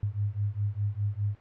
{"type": "beating tone pair", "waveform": "sine", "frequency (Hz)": [100.3, 105.2], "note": ["G2", "G#2"], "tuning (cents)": [40, 23], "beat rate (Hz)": 4.9, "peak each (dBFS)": -30, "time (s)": [0.03, 1.35], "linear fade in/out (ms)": 0, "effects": ["pink hiss -61 dBFS RMS until 1.4 s", "low-pass 2000 Hz 12 dB/octave"]}